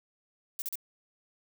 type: noise bursts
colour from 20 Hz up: violet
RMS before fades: -35 dBFS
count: 3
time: 0.59-0.755 s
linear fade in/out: 0 ms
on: 29 ms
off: 39 ms
effects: none